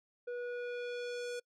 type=tone with low-pass filter sweep; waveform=square; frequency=486 Hz; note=B4; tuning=28 cents flat; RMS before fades=-40 dBFS; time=0.27-1.4 s; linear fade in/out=10 ms; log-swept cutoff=1100 to 8600 Hz; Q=1.1; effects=noise-tail reverb RT60 0.1 s tail -26 dB re dry